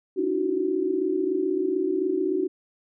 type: tone cluster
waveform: sine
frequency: 286.4 / 310.6 / 337.4 / 373.5 Hz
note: D4 / D#4 / E4 / F#4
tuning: -43 / -3 / +40 / +16 cents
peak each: -32 / -29 / -30 / -24 dBFS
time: 0.16-2.48 s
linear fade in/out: 20 ms
effects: none